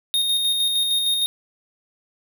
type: tone with tremolo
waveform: square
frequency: 3700 Hz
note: A#7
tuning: 14 cents flat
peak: -18 dBFS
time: 0.14-1.26 s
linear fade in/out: 0 ms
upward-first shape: square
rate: 6.5 Hz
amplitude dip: 30%
effects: none